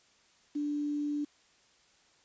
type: tone with quantisation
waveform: sine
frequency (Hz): 293.2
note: D4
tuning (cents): -3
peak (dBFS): -30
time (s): 0.55-1.25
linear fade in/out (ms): 10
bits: 9
effects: white hiss -65 dBFS RMS until 2.24 s + resampled to 16000 Hz